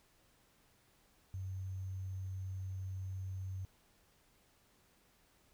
sine tone with sample-and-hold, 94.4 Hz, F#2, 35 cents sharp, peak -39 dBFS, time 1.34-3.65 s, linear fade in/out 0 ms, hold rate 6300 Hz, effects pink hiss -70 dBFS RMS until 5.53 s

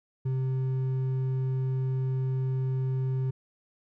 triangle tone with hard clipping, 130.81 Hz, C3, in tune, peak -27 dBFS, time 0.25-3.31 s, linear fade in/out 10 ms, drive 8 dB, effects none

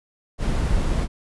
brown noise, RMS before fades -21 dBFS, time 0.38-1.08 s, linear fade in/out 50 ms, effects resampled to 24000 Hz

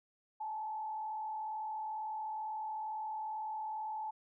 sine tone with frequency modulation, 866 Hz, A5, 28 cents flat, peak -37 dBFS, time 0.4-4.11 s, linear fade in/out 10 ms, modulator 42.2 Hz, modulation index 0.51, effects none

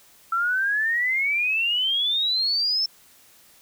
sine exponential sweep, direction up, 1331 to 5360 Hz, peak -20 dBFS, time 0.32-2.86 s, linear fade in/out 5 ms, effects white hiss -54 dBFS RMS until 3.61 s

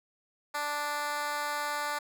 10% pulse tone with high-pass filter, 293.7 Hz, D4, in tune, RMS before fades -33 dBFS, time 0.54-1.99 s, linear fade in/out 10 ms, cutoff 840 Hz, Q 1.2, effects none

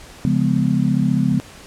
sine chord, C# dominant seventh, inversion none, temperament just, 138.59 / 173.24 / 207.9 / 249.5 Hz, C#3 / E#3 / G#3 / B3, 0 / -14 / +2 / +18 cents, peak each -20 dBFS, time 0.25-1.4 s, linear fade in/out 0 ms, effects pink hiss -41 dBFS RMS until 1.66 s + low-pass 10000 Hz 12 dB/octave

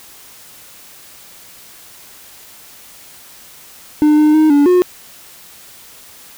triangle tone with pitch steps, 301.1 / 303.6 / 311.2 / 287.5 / 360.8 Hz, D4 / D#4 / D#4 / D4 / F#4, +43 / -42 / 0 / -37 / -44 cents, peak -5 dBFS, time 4.02-4.82 s, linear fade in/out 0 ms, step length 160 ms, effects white hiss -40 dBFS RMS until 6.37 s

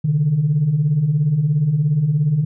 sine beating tone pair, 134.4 / 151.4 Hz, C3 / D#3, +47 / -47 cents, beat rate 17 Hz, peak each -21 / -14 dBFS, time 0.04-2.45 s, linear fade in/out 10 ms, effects tanh soft clip ceiling -8 dBFS

